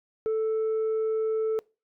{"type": "tone", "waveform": "sine", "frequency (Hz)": 440, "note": "A4", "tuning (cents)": 0, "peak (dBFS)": -21, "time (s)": [0.26, 1.59], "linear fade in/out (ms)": 0, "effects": ["noise-tail reverb RT60 0.3 s tail -26 dB re dry", "tanh soft clip ceiling -23 dBFS"]}